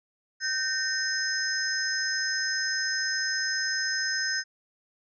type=tone cluster; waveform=sine; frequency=1545 / 1831 / 5130 / 6320 Hz; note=G6 / A#6 / E8 / G8; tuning=-26 / -32 / -48 / +13 cents; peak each=-30 / -32 / -30 / -36 dBFS; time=0.4-4.44 s; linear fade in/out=50 ms; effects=none

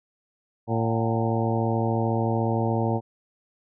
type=harmonic tone with a mistuned harmonic; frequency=113.7 Hz; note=A#2; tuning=43 cents flat; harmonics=1 / 2 / 3 / 4 / 5 / 6 / 7 / 8; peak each=-25 / -28 / -30 / -31 / -32 / -33 / -33 / -34 dBFS; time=0.67-3.01 s; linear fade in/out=50 ms; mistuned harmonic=6; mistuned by=+90 cents; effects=none

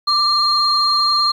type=tone pair together; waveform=sine; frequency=1179 / 4205 Hz; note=D6 / C8; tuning=+6 / +8 cents; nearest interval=octave + minor seventh; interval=2202 cents; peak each=-16 / -14 dBFS; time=0.07-1.32 s; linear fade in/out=10 ms; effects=tanh soft clip ceiling -6 dBFS + 8-bit

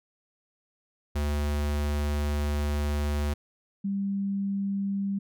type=tone pair in turn; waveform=square / sine; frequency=73.42 / 197.77 Hz; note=D2 / G3; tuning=0 / +16 cents; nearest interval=octave + perfect fourth; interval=1716 cents; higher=second; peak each=-26 dBFS; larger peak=neither; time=1.15-3.34 / 3.84-5.19 s; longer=first; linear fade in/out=10 ms; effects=none

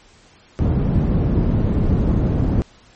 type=low-pass noise; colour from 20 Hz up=white; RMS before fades=-17 dBFS; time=0.59-2.62 s; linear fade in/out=0 ms; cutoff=180 Hz; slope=12 dB/octave; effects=pink hiss -50 dBFS RMS until 2.95 s + MP3 32 kbps

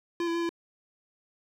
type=tone with pitch steps; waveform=square; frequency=342.7 / 335.2 / 339.8 / 337.3 Hz; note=F4 / E4 / F4 / E4; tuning=-33 / +29 / -47 / +40 cents; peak=-28 dBFS; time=0.2-0.492 s; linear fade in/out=2 ms; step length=73 ms; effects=low-pass 5000 Hz 12 dB/octave + 9-bit

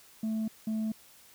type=tone pair in turn; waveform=sine; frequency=219.7 / 218.8 Hz; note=A3 / A3; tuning=-2 / -9 cents; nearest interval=unison; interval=7 cents; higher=first; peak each=-26 dBFS; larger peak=neither; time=0.23-0.48 / 0.67-0.92 s; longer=neither; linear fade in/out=5 ms; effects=tanh soft clip ceiling -28 dBFS + white hiss -57 dBFS RMS until 1.34 s

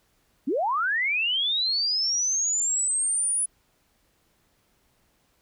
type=linear sweep; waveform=sine; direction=up; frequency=225.4 to 9956 Hz; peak=-22 dBFS; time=0.47-3.46 s; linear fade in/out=10 ms; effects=pink hiss -67 dBFS RMS until 5.41 s

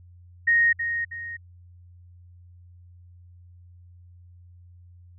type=tone with echo; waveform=sine; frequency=1864.7 Hz; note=A#6; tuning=in tune; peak=-16 dBFS; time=0.47-0.73 s; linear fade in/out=10 ms; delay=320 ms; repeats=2; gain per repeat=-8 dB; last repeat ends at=1.37 s; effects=added 88 Hz sine -47 dBFS peak until 5.18 s

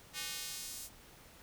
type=tone with high-pass filter sweep; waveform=square; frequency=167 Hz; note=E3; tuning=23 cents sharp; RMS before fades=-43 dBFS; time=0.13-0.9 s; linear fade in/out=50 ms; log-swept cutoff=2400 to 8000 Hz; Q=0.78; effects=pink hiss -58 dBFS RMS until 1.42 s

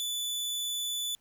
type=tone; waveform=sawtooth; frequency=3479 Hz; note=A7; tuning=20 cents flat; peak=-28 dBFS; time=0-1.15 s; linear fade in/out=0 ms; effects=pink hiss -69 dBFS RMS until 1.2 s

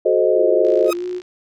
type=chord; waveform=sine; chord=F# diminished seventh; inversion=none; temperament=equal with one note detuned; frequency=370 / 433.2 / 523.3 / 622.3 Hz; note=F#4 / A4 / C5 / Eb5; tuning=0 / -27 / 0 / 0 cents; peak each=-18 dBFS; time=0.05-0.91 s; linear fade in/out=10 ms
type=tone with pitch glide; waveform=sine; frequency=345.4 to 360.9 Hz; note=F4 to F#4; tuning=-19 to -43 cents; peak=-22 dBFS; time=0.34-1.22 s; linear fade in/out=50 ms; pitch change=+76 cents; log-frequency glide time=0.94-1.05 s
type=click train; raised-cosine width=0.2 ms; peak=-24 dBFS; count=33; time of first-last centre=0.65-1.218 s; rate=56.3 Hz
type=tone with exponential growth; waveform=sawtooth; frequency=1259 Hz; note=D#6; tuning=20 cents sharp; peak=-14 dBFS; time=0.84-0.93 s; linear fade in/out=2 ms; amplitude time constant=19 ms
effects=none

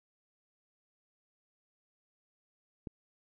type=click; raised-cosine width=3 ms; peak=-27 dBFS; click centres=2.872 s; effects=none

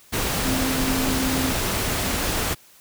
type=tone in noise; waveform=sine; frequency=261.6 Hz; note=C4; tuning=in tune; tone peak=-24 dBFS; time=0.44-1.54 s; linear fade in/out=20 ms; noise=pink; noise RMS=-24 dBFS; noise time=0.12-2.55 s; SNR=-3 dB; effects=white hiss -52 dBFS RMS until 2.8 s

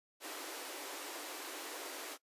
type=high-pass noise; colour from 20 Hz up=pink; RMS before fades=-45 dBFS; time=0.2-2.18 s; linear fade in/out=50 ms; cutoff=280 Hz; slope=96 dB/octave; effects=noise-tail reverb RT60 0.1 s tail -20 dB re dry + resampled to 32000 Hz

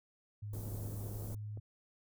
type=tone with pitch glide; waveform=sine; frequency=104.2 to 105.35 Hz; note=G#2 to G#2; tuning=+6 to +25 cents; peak=-40 dBFS; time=0.42-1.6 s; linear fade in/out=10 ms; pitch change=+19 cents; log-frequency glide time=0.85-1.3 s
type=band-stop noise; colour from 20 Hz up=pink; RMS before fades=-46 dBFS; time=0.53-1.35 s; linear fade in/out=5 ms; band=500 to 12000 Hz; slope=12 dB/octave
type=clicks; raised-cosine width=2 ms; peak=-38 dBFS; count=3; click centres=1.115 / 1.222 / 1.574 s
effects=none

